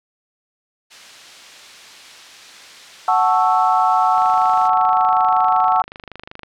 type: noise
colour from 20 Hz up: blue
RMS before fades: -31 dBFS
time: 0.9-4.69 s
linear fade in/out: 20 ms
type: chord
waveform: sine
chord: F# minor seventh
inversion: none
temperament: equal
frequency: 740 / 880 / 1108.7 / 1318.5 Hz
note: F#5 / A5 / C#6 / E6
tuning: 0 / 0 / 0 / 0 cents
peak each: -16 / -18 / -20 / -19 dBFS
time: 3.08-5.82 s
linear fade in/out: 2 ms
type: click train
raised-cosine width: 0.3 ms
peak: -18 dBFS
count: 58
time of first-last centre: 4.18-6.433 s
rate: 25.3 Hz
effects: low-pass 4000 Hz 12 dB/octave